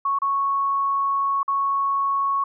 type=tone with dropouts; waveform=sine; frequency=1106 Hz; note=C#6; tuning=4 cents flat; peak=-19 dBFS; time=0.05-2.44 s; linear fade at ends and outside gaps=5 ms; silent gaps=0.188-0.218 / 1.431-1.479 s; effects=none